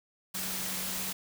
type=tone in noise; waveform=sine; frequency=187.6 Hz; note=F#3; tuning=24 cents sharp; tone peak=-44 dBFS; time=0.34-1.13 s; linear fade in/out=10 ms; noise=white; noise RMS=-35 dBFS; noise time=0.34-1.13 s; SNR=-12 dB; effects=none